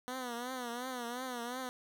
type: tone with vibrato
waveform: 10% pulse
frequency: 246.9 Hz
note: B3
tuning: in tune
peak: -30 dBFS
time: 0.08-1.69 s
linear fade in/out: 0 ms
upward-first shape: triangle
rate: 2.8 Hz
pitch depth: 110 cents each way
effects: none